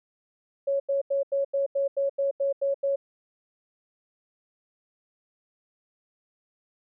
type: tone bursts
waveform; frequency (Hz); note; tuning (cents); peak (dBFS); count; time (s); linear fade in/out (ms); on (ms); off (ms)
sine; 554.4; C#5; 0; -22; 11; 0.67-2.96; 10; 130; 86
effects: none